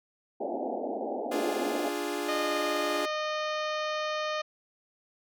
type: band-pass noise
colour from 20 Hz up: white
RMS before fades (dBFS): -33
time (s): 0.4-1.89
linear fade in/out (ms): 10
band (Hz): 220 to 820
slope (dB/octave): 96
type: chord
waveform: sawtooth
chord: D diminished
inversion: none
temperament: equal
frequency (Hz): 293.7 / 349.2 / 415.3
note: D4 / F4 / Ab4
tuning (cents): 0 / 0 / 0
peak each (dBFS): -31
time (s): 1.31-3.06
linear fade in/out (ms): 10
type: harmonic tone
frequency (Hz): 613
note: D#5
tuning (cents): -26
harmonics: 1 / 2 / 3 / 4 / 5 / 6 / 7 / 8 / 9 / 10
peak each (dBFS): -32 / -34 / -39 / -41 / -42 / -45 / -45 / -51 / -51 / -51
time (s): 2.28-4.42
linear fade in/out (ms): 10
effects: none